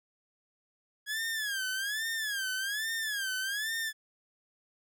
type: tone with vibrato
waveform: sawtooth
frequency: 1661.2 Hz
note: G#6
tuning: in tune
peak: -28 dBFS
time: 1.06-3.93 s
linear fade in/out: 50 ms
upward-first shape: sine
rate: 1.2 Hz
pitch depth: 160 cents each way
effects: none